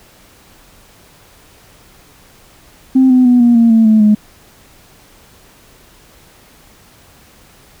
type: tone with pitch steps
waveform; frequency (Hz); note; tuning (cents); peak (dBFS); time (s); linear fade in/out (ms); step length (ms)
sine; 261.6 / 253.7 / 246.1 / 238.6 / 231.4 / 224.5 / 217.7 / 211.1; C4 / B3 / B3 / A#3 / A#3 / A3 / A3 / G#3; 0 / +47 / -6 / +41 / -13 / +35 / -18 / +29; -4; 2.95-4.15; 10; 150
effects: tanh soft clip ceiling -1 dBFS + pink hiss -45 dBFS RMS until 7.8 s

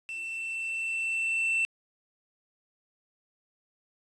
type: tone with level ramp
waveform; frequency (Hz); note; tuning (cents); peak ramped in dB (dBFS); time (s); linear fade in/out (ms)
triangle; 2679; E7; +27; -33 to -22; 0.09-1.65; 0
effects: resampled to 24000 Hz + 9-bit

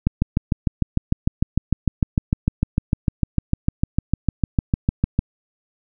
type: click train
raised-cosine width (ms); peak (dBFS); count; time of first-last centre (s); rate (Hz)
5; -4; 35; 0.07-5.19; 6.64
effects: none

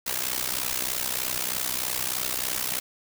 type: noise with amplitude modulation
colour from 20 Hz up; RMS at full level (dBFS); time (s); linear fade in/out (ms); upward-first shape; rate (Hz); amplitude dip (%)
white; -25; 0.06-2.8; 10; sine; 63.2; 85
effects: none

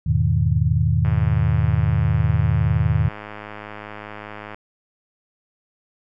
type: chord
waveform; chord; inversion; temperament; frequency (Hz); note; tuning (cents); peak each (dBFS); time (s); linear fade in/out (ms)
sine; E major seventh; none; equal; 82.41 / 103.83 / 123.47 / 155.56; E2 / G#2 / B2 / D#3; 0 / 0 / 0 / 0; -21; 0.06-3.09; 10
type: click train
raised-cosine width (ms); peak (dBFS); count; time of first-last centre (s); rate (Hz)
0.5; -19; 368; 1.05-4.545; 105
effects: none

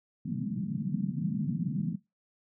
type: band-pass noise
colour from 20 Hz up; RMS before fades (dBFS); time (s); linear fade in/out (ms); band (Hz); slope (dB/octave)
pink; -32; 0.25-1.96; 5; 140 to 230; 48
effects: noise-tail reverb RT60 0.2 s tail -19 dB re dry

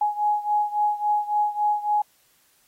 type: beating tone pair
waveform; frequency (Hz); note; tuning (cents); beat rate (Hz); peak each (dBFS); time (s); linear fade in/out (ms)
sine; 835 / 838.6; G#5 / G#5; +9 / +17; 3.6; -22 / -25; 0.01-2.02; 5
effects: white hiss -62 dBFS RMS until 2.67 s + AAC 48 kbps

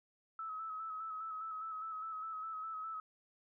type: tone with vibrato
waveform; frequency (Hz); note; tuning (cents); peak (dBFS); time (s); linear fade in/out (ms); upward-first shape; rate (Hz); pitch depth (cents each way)
sine; 1294; E6; -32; -40; 0.39-3; 2; square; 4.9; 29
effects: none

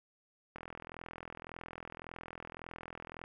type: click train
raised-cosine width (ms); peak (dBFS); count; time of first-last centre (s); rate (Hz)
0.5; -29; 113; 0.56-3.239; 41.8
effects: none

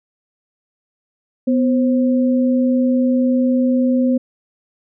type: tone pair together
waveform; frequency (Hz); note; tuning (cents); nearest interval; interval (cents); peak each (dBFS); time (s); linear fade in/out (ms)
sine; 249.4 / 529; B3 / C5; +17 / +19; octave + minor second; 1302; -13 / -21; 1.47-4.18; 10
effects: none

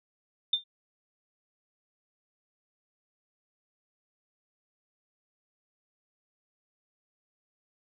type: tone with exponential decay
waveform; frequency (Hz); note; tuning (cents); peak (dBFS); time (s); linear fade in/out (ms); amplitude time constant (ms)
sine; 3594; A7; +36; -19; 0.53-0.64; 5; 23
effects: none

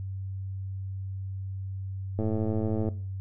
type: click train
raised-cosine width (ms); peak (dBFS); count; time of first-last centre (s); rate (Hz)
2; -17; 77; 2.19-2.887; 109
effects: noise-tail reverb RT60 0.5 s tail -19 dB re dry + added 96 Hz sine -32 dBFS peak until 3.2 s

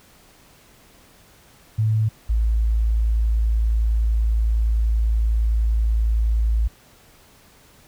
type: tone pair in turn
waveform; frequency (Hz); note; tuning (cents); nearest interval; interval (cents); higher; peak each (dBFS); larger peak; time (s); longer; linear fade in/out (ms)
sine; 109.3 / 55.32; A2 / A1; -11 / +10; octave; 1179; first; -16; neither; 1.78-2.09 / 2.29-6.68; second; 10
effects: pink hiss -52 dBFS RMS until 7.87 s

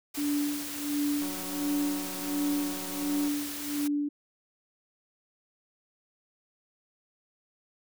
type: noise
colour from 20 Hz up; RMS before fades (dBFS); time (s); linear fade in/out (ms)
white; -38; 0.14-3.88; 10
type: tone with tremolo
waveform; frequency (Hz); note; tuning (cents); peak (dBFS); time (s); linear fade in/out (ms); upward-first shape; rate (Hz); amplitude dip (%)
sine; 290.9; D4; -16; -25; 0.17-4.09; 10; sine; 1.4; 85
type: click train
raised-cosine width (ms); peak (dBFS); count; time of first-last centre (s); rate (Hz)
1; -31; 384; 1.22-3.279; 186
effects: none

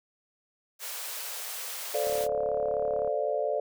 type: high-pass noise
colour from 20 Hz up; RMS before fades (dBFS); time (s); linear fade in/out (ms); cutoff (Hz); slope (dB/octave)
white; -37; 0.79-2.28; 50; 430; 96
type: chord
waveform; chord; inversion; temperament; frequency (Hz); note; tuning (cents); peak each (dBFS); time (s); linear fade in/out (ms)
sine; D minor seventh; second; equal; 440 / 523.3 / 587.3 / 698.5; A4 / C5 / D5 / F5; 0 / 0 / 0 / 0; -32 / -33 / -29 / -34; 1.94-3.6; 5
type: click train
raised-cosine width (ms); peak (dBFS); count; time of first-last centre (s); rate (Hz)
1; -28; 37; 2.07-3.076; 35.8
effects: none

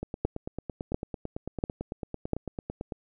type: two click trains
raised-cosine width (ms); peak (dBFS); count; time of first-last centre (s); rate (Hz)
2; -20 / -12; 27 / 4; 0.03-2.922 / 0.25-2.333; 8.99 / 1.44
effects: none

